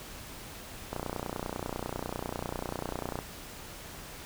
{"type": "click train", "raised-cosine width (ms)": 1, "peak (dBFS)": -19, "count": 69, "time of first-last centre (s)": [0.93, 3.189], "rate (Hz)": 30.1, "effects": ["pink hiss -45 dBFS RMS until 4.25 s"]}